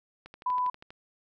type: click train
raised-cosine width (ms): 0.3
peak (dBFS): -30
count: 9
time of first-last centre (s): 0.26-0.905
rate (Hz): 12.4
type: tone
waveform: sine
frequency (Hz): 997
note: B5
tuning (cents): +16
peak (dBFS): -25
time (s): 0.46-0.7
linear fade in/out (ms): 5
effects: none